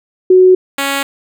sine / 5% pulse tone pair in turn, 370 / 277.2 Hz, F#4 / C#4, 0 / 0 cents, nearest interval perfect fourth, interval 500 cents, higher first, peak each -3 dBFS, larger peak neither, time 0.3-0.55 / 0.78-1.03 s, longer neither, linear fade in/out 5 ms, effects none

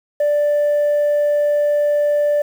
sine tone, 587.3 Hz, D5, in tune, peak -11 dBFS, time 0.2-2.42 s, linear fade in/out 5 ms, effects tanh soft clip ceiling -12 dBFS + 7-bit

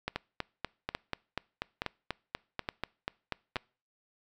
two click trains, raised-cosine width 0.3 ms, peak -16 / -16 dBFS, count 15 / 5, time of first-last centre 0.16-3.566 / 0.08-3.558 s, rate 4.11 / 1.15 Hz, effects noise-tail reverb RT60 0.4 s tail -25 dB re dry

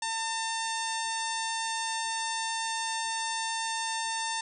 harmonic tone with a mistuned harmonic, 901 Hz, A5, 41 cents sharp, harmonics 1 / 2 / 3 / 4 / 5 / 6 / 7 / 8 / 9 / 10, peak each -33 / -37 / -42 / -39 / -42 / -42 / -42 / -44 / -44 / -43 dBFS, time 0.02-4.41 s, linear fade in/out 5 ms, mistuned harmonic 10, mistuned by -31 cents, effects none

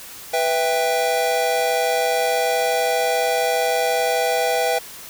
square chord, E minor, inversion second, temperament just, 494.4 / 659.3 / 791.1 Hz, B4 / E5 / G5, +2 / 0 / +16 cents, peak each -23 dBFS, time 0.33-4.79 s, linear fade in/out 10 ms, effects white hiss -38 dBFS RMS until 5.09 s

